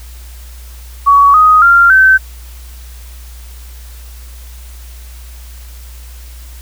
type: tone with pitch steps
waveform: sine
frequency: 1127 / 1250.5 / 1387.5 / 1539.5 Hz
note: C#6 / D#6 / F6 / G6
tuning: +28 / +8 / -12 / -32 cents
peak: -3 dBFS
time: 1.06-2.18 s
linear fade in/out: 20 ms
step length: 280 ms
effects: added 60 Hz sine -29 dBFS peak until 6.61 s + white hiss -40 dBFS RMS until 6.61 s